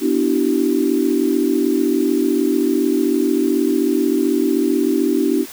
sine chord, E minor seventh, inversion second, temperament equal with one note detuned, 246.9 / 293.7 / 329.6 / 383 Hz, B3 / D4 / E4 / G4, 0 / 0 / 0 / -40 cents, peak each -21 / -18 / -20 / -20 dBFS, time 0-5.46 s, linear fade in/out 50 ms, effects white hiss -36 dBFS RMS until 5.52 s

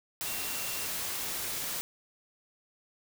sine tone in noise, 2739 Hz, F7, 34 cents flat, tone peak -44 dBFS, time 0.26-0.85 s, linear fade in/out 0 ms, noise white, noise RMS -35 dBFS, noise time 0.21-1.81 s, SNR -12 dB, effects none

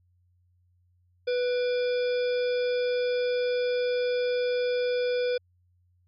harmonic tone with a mistuned harmonic, 493.9 Hz, B4, in tune, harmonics 1 / 3 / 5 / 7 / 9 / 10, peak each -24 / -39 / -40 / -42 / -48 / -44 dBFS, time 1.27-5.38 s, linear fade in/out 10 ms, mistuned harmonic 5, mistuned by -60 cents, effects added 89 Hz sine -63 dBFS peak until 6.07 s

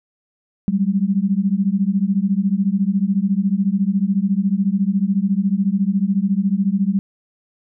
sine beating tone pair, 189.2 / 203.2 Hz, F#3 / G#3, +39 / -38 cents, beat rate 14 Hz, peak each -18 dBFS, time 0.68-6.99 s, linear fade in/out 0 ms, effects none

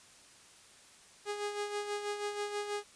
sawtooth tone with tremolo, 412.4 Hz, G#4, 12 cents flat, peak -29 dBFS, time 1.25-2.84 s, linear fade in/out 50 ms, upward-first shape sine, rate 6.2 Hz, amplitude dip 55%, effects white hiss -58 dBFS RMS until 2.95 s + resampled to 22050 Hz

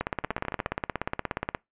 two click trains, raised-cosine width 0.5 ms, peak -12 / -18 dBFS, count 27 / 7, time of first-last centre 0.01-1.548 / 0.24-0.663 s, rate 16.9 / 14.2 Hz, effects noise-tail reverb RT60 0.2 s tail -25 dB re dry + resampled to 8000 Hz

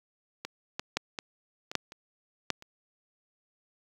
clicks, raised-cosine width 0.2 ms, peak -18 / -15 / -10 / -17 / -21 / -8 / -27 / -9 / -30 dBFS, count 9, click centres 0.45 / 0.795 / 0.97 / 1.188 / 1.715 / 1.753 / 1.921 / 2.503 / 2.624 s, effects high-pass 100 Hz 12 dB/octave + 8-bit

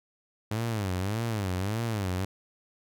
sawtooth tone with vibrato, 103 Hz, G#2, 14 cents flat, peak -24 dBFS, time 0.51-2.25 s, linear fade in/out 5 ms, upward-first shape sine, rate 1.7 Hz, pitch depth 220 cents each way, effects none

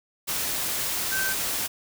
sine tone in noise, 1547 Hz, G6, 23 cents flat, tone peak -26 dBFS, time 1.11-1.34 s, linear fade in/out 20 ms, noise white, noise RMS -28 dBFS, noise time 0.27-1.68 s, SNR -1 dB, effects none

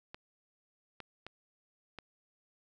clicks, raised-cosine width 0.3 ms, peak -28 dBFS, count 4, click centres 0.145 / 1.003 / 1.266 / 1.987 s, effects none

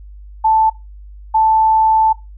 sine tone bursts at uneven times, 880 Hz, A5, in tune, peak -9 dBFS, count 2, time 0.44-0.7 / 1.34-2.13 s, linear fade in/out 10 ms, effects noise-tail reverb RT60 0.2 s tail -18 dB re dry + added 50 Hz sine -33 dBFS peak until 2.37 s

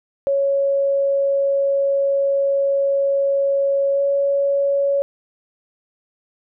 sine tone with pitch glide, 554.4 to 559.2 Hz, C#5 to C#5, 0 to +15 cents, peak -15 dBFS, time 0.27-5.02 s, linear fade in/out 0 ms, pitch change +15 cents, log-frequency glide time 3.93-4.01 s, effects none

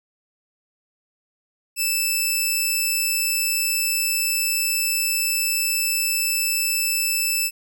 10% pulse tone, 2637 Hz, E7, in tune, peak -11 dBFS, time 1.76-7.51 s, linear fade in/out 50 ms, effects none

